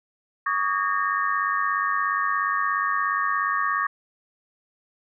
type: tone cluster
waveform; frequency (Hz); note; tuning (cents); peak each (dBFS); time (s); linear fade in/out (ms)
sine; 1130 / 1227 / 1640 / 1828; C#6 / D#6 / G#6 / A#6; +33 / -25 / -22 / -34; -24 / -28 / -30 / -28; 0.46-3.87; 5
effects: none